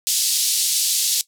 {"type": "band-pass noise", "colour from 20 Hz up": "pink", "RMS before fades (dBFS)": -20, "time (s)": [0.07, 1.21], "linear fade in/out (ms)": 0, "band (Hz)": [3900, 13000], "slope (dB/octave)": 24, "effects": ["noise-tail reverb RT60 0.1 s tail -17 dB re dry"]}